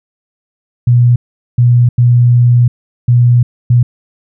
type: tone bursts at uneven times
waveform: sine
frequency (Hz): 121.4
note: B2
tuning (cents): -29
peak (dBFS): -4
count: 5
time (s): 0.87-1.16 / 1.58-1.89 / 1.98-2.68 / 3.08-3.43 / 3.7-3.83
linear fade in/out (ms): 5
effects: none